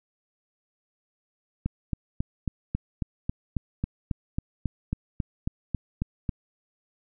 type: click train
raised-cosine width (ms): 5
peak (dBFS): -14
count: 18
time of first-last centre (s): 1.66-6.292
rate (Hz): 3.67
effects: none